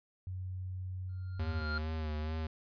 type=tone; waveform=sine; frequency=92.5 Hz; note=F#2; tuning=in tune; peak=-37 dBFS; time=0.27-1.62 s; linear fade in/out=0 ms
type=tone with exponential growth; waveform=square; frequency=1400 Hz; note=F6; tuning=4 cents sharp; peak=-34 dBFS; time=1.09-1.78 s; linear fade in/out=2 ms; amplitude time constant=150 ms
type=tone with vibrato; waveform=square; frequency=77.78 Hz; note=D#2; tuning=in tune; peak=-35 dBFS; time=1.39-2.47 s; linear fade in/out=5 ms; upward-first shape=sine; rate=2.3 Hz; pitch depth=43 cents each way
effects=resampled to 11025 Hz